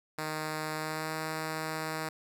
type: tone with pitch glide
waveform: 5% pulse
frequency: 155.4 to 157.84 Hz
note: D#3 to D#3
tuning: -2 to +25 cents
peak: -22 dBFS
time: 0.18-2.09 s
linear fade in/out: 5 ms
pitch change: +27 cents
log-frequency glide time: 0.74-1.15 s
effects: none